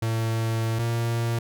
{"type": "tone pair in turn", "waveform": "45% pulse", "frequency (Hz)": [112.9, 116.61], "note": ["A2", "A#2"], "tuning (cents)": [45, 1], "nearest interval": "minor second", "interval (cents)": 56, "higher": "second", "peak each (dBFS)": -23, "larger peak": "neither", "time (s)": [[0.02, 0.79], [0.79, 1.39]], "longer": "first", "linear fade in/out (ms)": 5, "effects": []}